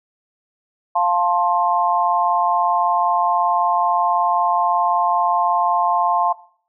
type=chord; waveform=sine; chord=F major; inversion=none; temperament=equal with one note detuned; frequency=698.5 / 880 / 1056.2 Hz; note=F5 / A5 / C6; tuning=0 / 0 / +16 cents; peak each=-19 dBFS; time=0.95-6.33 s; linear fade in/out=10 ms; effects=noise-tail reverb RT60 0.5 s tail -18 dB re dry